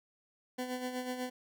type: tone with tremolo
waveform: 20% pulse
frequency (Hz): 251.9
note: B3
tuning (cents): +34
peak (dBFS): -29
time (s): 0.58-1.3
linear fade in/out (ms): 10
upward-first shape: sine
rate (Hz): 8.1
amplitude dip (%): 55
effects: none